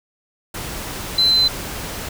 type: tone in noise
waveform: sine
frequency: 4051 Hz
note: B7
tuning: 43 cents sharp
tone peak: -12 dBFS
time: 1.18-1.48 s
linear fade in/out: 5 ms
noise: pink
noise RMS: -29 dBFS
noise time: 0.54-2.09 s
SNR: +14 dB
effects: none